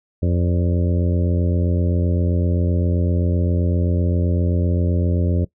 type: harmonic tone with a mistuned harmonic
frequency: 87.7 Hz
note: F2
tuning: 8 cents sharp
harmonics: 1 / 2 / 3 / 4 / 5 / 6 / 7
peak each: -17 / -23 / -27 / -29 / -31 / -33 / -34 dBFS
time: 0.22-5.45 s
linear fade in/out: 10 ms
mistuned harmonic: 7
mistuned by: -48 cents
effects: noise-tail reverb RT60 0.1 s tail -19 dB re dry